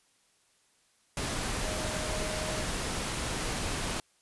sine tone in noise, 621 Hz, D#5, 3 cents flat, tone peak -38 dBFS, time 1.65-2.63 s, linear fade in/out 2 ms, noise pink, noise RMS -33 dBFS, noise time 1.17-4 s, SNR -8 dB, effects white hiss -68 dBFS RMS until 4.21 s + resampled to 24000 Hz

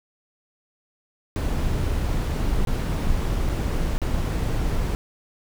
brown noise with dropouts, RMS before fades -23 dBFS, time 1.36-4.95 s, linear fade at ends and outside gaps 0 ms, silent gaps 2.65-2.672 / 3.49-3.495 / 3.98-4.017 s, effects none

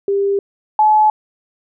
sine tone pair in turn, 397.9 / 856.6 Hz, G4 / A5, +26 / -47 cents, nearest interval octave + minor second, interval 1327 cents, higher second, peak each -13 / -8 dBFS, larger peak second, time 0.08-0.39 / 0.79-1.1 s, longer neither, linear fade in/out 2 ms, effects none

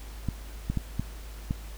clicks, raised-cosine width 5 ms, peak -15 dBFS, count 5, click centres 0.287 / 0.7 / 0.773 / 0.996 / 1.509 s, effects added 52 Hz sine -39 dBFS peak until 1.77 s + pink hiss -49 dBFS RMS until 1.77 s

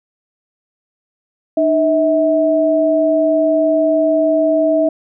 sine tone pair together, 304.4 / 645 Hz, D#4 / E5, -38 / -38 cents, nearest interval octave + minor second, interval 1300 cents, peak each -16 / -12 dBFS, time 1.57-4.89 s, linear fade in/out 5 ms, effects none

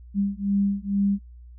sine beating tone pair, 198.4 / 200.6 Hz, G3 / G3, +21 / +40 cents, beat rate 2.2 Hz, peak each -24 dBFS, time 0.14-1.19 s, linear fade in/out 50 ms, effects noise-tail reverb RT60 0.1 s tail -26 dB re dry + added 60 Hz sine -42 dBFS peak until 1.58 s

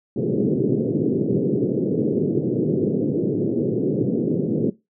white band-pass noise, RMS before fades -21 dBFS, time 0.16-4.7 s, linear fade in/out 5 ms, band 120 to 450 Hz, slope 48 dB/octave, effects noise-tail reverb RT60 0.2 s tail -19 dB re dry

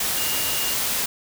sine tone in noise, 2838 Hz, F7, 27 cents sharp, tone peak -31 dBFS, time 0.17-0.74 s, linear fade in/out 5 ms, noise white, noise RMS -24 dBFS, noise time 0-1.06 s, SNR -10 dB, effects none

